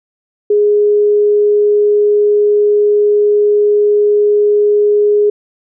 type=tone; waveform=sine; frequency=415.3 Hz; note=G#4; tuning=in tune; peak=-7 dBFS; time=0.5-5.3 s; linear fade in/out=5 ms; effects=none